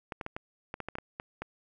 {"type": "clicks", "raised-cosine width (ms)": 0.5, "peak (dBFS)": -21, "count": 11, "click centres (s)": [0.122, 0.212, 0.264, 0.365, 0.741, 0.803, 0.886, 0.954, 0.985, 1.199, 1.42], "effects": []}